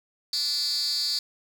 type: tone with high-pass filter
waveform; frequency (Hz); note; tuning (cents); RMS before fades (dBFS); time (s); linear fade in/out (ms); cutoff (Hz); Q
10% pulse; 292.2; D4; -9; -27; 0.33-1.19; 2; 4600; 9.4
effects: none